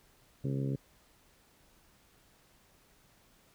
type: harmonic tone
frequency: 68 Hz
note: C#2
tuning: 33 cents flat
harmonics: 2 / 3 / 4 / 5 / 6 / 7 / 8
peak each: -32 / -41 / -38 / -46 / -43 / -48 / -50 dBFS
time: 0.44-0.76 s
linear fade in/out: 5 ms
effects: pink hiss -65 dBFS RMS until 3.54 s